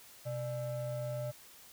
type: ring-modulated tone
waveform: triangle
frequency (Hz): 362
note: F#4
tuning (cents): -38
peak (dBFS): -30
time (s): 0.25-1.32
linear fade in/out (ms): 20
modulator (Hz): 235
effects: white hiss -56 dBFS RMS until 1.72 s